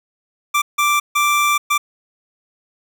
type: tone bursts at uneven times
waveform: 25% pulse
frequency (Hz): 1174.7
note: D6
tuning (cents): 0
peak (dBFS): -10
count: 4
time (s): 0.54-0.62 / 0.78-1 / 1.15-1.58 / 1.7-1.78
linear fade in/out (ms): 10
effects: none